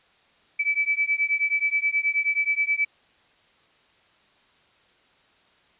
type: beating tone pair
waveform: sine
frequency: 2300 / 2309.4 Hz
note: D7 / D7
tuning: -37 / -30 cents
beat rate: 9.4 Hz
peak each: -24 dBFS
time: 0.59-2.85 s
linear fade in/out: 10 ms
effects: white hiss -60 dBFS RMS until 5.79 s + resampled to 8000 Hz